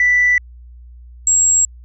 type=tone pair in turn; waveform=sine; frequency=1975.5 / 7606 Hz; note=B6 / A#8; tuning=0 / +34 cents; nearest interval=octave + major seventh; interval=2334 cents; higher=second; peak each=-9 dBFS; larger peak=neither; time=0-0.38 / 1.27-1.65 s; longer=neither; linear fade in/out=2 ms; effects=tanh soft clip ceiling -6 dBFS + added 60 Hz sine -36 dBFS peak until 1.84 s